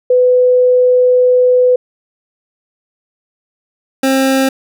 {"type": "tone pair in turn", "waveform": ["sine", "25% pulse"], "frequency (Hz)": [500, 266.7], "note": ["B4", "C4"], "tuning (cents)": [21, 33], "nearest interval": "major seventh", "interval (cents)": 1088, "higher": "first", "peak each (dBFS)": -6, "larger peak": "neither", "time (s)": [[0.1, 1.76], [4.03, 4.49]], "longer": "first", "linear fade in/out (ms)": 5, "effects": []}